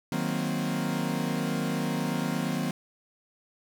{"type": "chord", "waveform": "40% pulse", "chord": "C half-diminished seventh", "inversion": "first", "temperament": "equal", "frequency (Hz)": [155.56, 185, 233.1, 261.6], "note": ["Eb3", "Gb3", "Bb3", "C4"], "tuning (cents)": [0, 0, 0, 0], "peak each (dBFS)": -32, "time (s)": [0.12, 2.71], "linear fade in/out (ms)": 2, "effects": []}